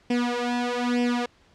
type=tone with flanger; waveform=sawtooth; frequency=243.1 Hz; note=B3; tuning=27 cents flat; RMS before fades=-25 dBFS; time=0.1-1.26 s; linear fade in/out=5 ms; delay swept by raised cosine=0.37 to 2.97 ms; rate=1.1 Hz; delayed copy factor=+0.9; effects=pink hiss -59 dBFS RMS until 1.54 s + low-pass 5000 Hz 12 dB/octave